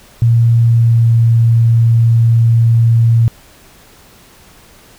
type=tone with pitch glide; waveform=sine; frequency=116.54 to 115.47 Hz; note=A#2 to A#2; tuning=0 to -16 cents; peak=-6 dBFS; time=0.22-3.28 s; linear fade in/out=0 ms; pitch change=-16 cents; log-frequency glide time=0.64-1.13 s; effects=pink hiss -43 dBFS RMS until 4.98 s